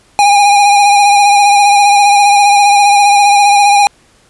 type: tone with vibrato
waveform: square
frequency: 813 Hz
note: G#5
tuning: 37 cents flat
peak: -5 dBFS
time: 0.19-3.87 s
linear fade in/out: 0 ms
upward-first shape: sine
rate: 15 Hz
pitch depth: 30 cents each way
effects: pink hiss -48 dBFS RMS until 4.29 s + resampled to 24000 Hz